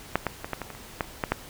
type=clicks; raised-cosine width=0.5 ms; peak=-6 / -10 / -17 / -13 / -17 / -22 / -28 / -10 / -30 / -10 / -7 dBFS; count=11; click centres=0.156 / 0.267 / 0.445 / 0.533 / 0.617 / 0.703 / 0.75 / 1.008 / 1.043 / 1.238 / 1.32 s; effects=pink hiss -45 dBFS RMS until 1.49 s